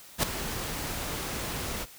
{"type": "noise with ADSR envelope", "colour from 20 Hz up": "pink", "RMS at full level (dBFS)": -22, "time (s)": [0.18, 1.86], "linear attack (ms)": 51, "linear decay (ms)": 5, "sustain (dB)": -12, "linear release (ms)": 36, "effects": ["white hiss -50 dBFS RMS until 1.98 s"]}